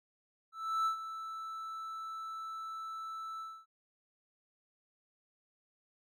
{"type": "tone with ADSR envelope", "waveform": "triangle", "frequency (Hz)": 1318.5, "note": "E6", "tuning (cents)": 0, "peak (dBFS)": -26, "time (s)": [0.52, 3.66], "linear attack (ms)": 340, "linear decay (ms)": 100, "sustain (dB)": -12, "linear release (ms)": 260, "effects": []}